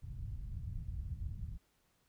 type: low-pass noise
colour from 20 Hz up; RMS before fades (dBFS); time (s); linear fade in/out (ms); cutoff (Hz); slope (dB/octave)
white; -42; 0.02-1.58; 20; 110; 24
effects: pink hiss -75 dBFS RMS until 2.08 s